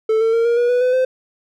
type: tone with pitch steps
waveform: triangle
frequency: 440 / 450 / 460.3 / 470.8 / 481.5 / 492.5 / 503.7 / 515.2 Hz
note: A4 / A4 / A#4 / A#4 / B4 / B4 / B4 / C5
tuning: 0 / +39 / -22 / +17 / -44 / -5 / +34 / -27 cents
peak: -11 dBFS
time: 0.09-1.05 s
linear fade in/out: 5 ms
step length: 120 ms
effects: none